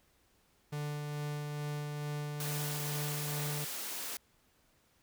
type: tone with tremolo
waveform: 45% pulse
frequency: 147.6 Hz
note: D3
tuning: 9 cents sharp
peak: -35 dBFS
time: 0.72-3.65 s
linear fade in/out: 10 ms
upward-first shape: sine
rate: 2.3 Hz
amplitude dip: 25%
type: high-pass noise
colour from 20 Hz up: white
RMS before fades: -40 dBFS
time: 2.4-4.17 s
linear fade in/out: 2 ms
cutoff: 200 Hz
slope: 24 dB/octave
effects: pink hiss -70 dBFS RMS until 5.02 s

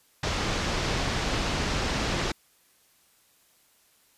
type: low-pass noise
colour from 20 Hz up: pink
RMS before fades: -28 dBFS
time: 0.23-2.32 s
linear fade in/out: 5 ms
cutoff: 6200 Hz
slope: 24 dB/octave
effects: white hiss -63 dBFS RMS until 4.17 s + resampled to 32000 Hz

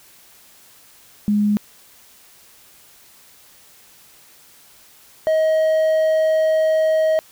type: tone pair in turn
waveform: sine / triangle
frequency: 207.7 / 632.2 Hz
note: G#3 / D#5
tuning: 0 / +27 cents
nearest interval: octave + perfect fifth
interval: 1927 cents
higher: second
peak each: -14 / -12 dBFS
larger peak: second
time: 1.28-1.57 / 5.27-7.19 s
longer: second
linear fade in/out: 0 ms
effects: white hiss -49 dBFS RMS until 7.31 s

